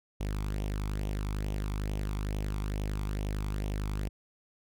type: tone with flanger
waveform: sawtooth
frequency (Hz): 51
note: G#1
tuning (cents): -31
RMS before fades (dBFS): -33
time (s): 0.2-4.09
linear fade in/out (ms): 10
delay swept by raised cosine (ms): 0.32 to 0.89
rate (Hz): 2.3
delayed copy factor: +0.55
effects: none

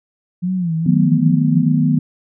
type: tone with vibrato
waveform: sine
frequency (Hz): 173.2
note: F3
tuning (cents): -14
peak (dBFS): -16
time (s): 0.42-1.7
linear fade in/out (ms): 20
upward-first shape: sine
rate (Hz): 2.2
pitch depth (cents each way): 130
type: chord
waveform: sine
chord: B dominant seventh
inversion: first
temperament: equal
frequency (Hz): 155.56 / 185 / 220 / 246.9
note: D#3 / F#3 / A3 / B3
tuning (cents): 0 / 0 / 0 / 0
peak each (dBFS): -15 / -21 / -21 / -16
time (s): 0.86-1.99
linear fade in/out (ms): 5
effects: none

